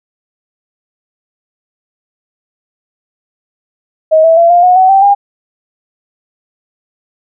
sine tone with pitch steps, 632 / 654.3 / 677.4 / 701.2 / 726 / 751.6 / 778.1 / 805.5 Hz, D#5 / E5 / E5 / F5 / F#5 / F#5 / G5 / G5, +27 / -13 / +47 / +7 / -33 / +27 / -13 / +47 cents, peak -3 dBFS, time 4.11-5.15 s, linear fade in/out 20 ms, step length 130 ms, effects none

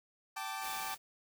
sawtooth chord, G suspended second, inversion none, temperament equal with one note detuned, 775 / 880 / 1174.7 Hz, G5 / A5 / D6, -20 / 0 / 0 cents, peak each -39 dBFS, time 0.36-0.95 s, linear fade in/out 10 ms
white noise, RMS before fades -45 dBFS, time 0.6-0.98 s, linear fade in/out 50 ms
effects none

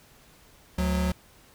square tone pair together, 72.6 / 182.94 Hz, D2 / F#3, -19 / -19 cents, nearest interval octave + major third, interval 1600 cents, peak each -27 dBFS, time 0.78-1.12 s, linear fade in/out 5 ms, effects pink hiss -56 dBFS RMS until 1.54 s

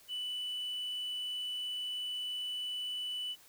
sine tone, 2979 Hz, F#7, 11 cents sharp, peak -33 dBFS, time 0.08-3.36 s, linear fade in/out 50 ms, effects tanh soft clip ceiling -34 dBFS + white hiss -60 dBFS RMS until 3.48 s

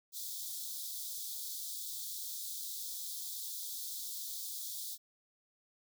white high-pass noise, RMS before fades -42 dBFS, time 0.12-4.98 s, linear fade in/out 50 ms, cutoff 3400 Hz, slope 96 dB/octave, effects none

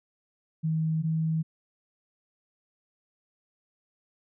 sine tone pair in turn, 159.2 / 160.12 Hz, D#3 / D#3, +40 / +50 cents, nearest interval unison, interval 10 cents, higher second, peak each -24 dBFS, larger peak neither, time 0.63-1.03 / 1.03-1.43 s, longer neither, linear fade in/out 20 ms, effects none

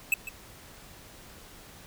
square tone with echo, 2609 Hz, E7, 18 cents flat, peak -21 dBFS, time 0.12-0.14 s, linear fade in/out 2 ms, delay 150 ms, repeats 1, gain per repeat -14 dB, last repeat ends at 0.29 s, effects pink hiss -50 dBFS RMS until 1.86 s

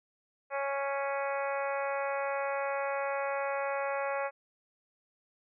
harmonic tone with a mistuned harmonic, 277.2 Hz, C#4, in tune, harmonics 2 / 3 / 4 / 5 / 6 / 7 / 8 / 9, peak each -33 / -37 / -39 / -41 / -43 / -44 / -45 / -46 dBFS, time 0.5-4.31 s, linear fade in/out 50 ms, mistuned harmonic 7, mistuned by +18 cents, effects none

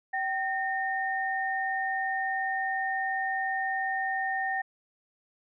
sine tone pair together, 770 / 1831.4 Hz, G5 / A#6, -31 / -31 cents, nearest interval octave + minor third, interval 1500 cents, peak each -30 / -30 dBFS, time 0.13-4.62 s, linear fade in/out 10 ms, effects none

